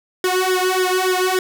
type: tone with flanger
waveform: sawtooth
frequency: 370 Hz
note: F#4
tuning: in tune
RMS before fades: -18 dBFS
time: 0.24-1.39 s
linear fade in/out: 2 ms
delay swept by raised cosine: 0.57 to 2.07 ms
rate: 3.5 Hz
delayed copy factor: +1
effects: none